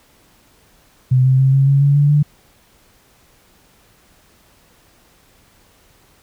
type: tone with pitch steps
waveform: sine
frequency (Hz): 128.4 / 130.95 / 133.54 / 136.19 / 138.89 / 141.65 / 144.46 / 147.32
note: C3 / C3 / C3 / C#3 / C#3 / C#3 / D3 / D3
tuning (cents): -32 / +2 / +36 / -30 / +4 / +38 / -28 / +6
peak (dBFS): -9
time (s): 1.11-2.23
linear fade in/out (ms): 10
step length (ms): 140
effects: pink hiss -53 dBFS RMS until 6.22 s